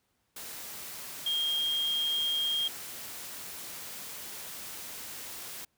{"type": "tone in noise", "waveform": "sine", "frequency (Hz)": 3227, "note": "G7", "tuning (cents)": 50, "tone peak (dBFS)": -27, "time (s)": [1.26, 2.68], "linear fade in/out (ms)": 5, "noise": "white", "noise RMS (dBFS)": -42, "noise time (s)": [0.36, 5.65], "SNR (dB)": 12, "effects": ["pink hiss -75 dBFS RMS until 5.77 s", "high-pass 60 Hz 12 dB/octave"]}